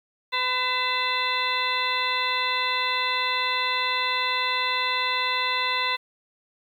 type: harmonic tone with a mistuned harmonic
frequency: 505 Hz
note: B4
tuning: 39 cents sharp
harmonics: 1 / 2 / 3 / 4 / 5 / 7 / 8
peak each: -38 / -27 / -36 / -28 / -31 / -30 / -31 dBFS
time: 0.32-5.97 s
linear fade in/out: 20 ms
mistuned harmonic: 5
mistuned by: +84 cents
effects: 9-bit